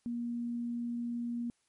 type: tone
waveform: sine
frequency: 237.5 Hz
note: A#3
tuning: 33 cents sharp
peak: -33 dBFS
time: 0.06-1.5 s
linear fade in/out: 0 ms
effects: white hiss -75 dBFS RMS until 1.68 s + MP3 48 kbps